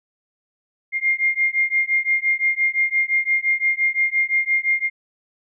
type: beating tone pair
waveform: sine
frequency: 2115 / 2120.8 Hz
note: C7 / C7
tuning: +18 / +23 cents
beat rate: 5.8 Hz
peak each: -20 / -20 dBFS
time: 0.92-4.9 s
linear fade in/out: 50 ms
effects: none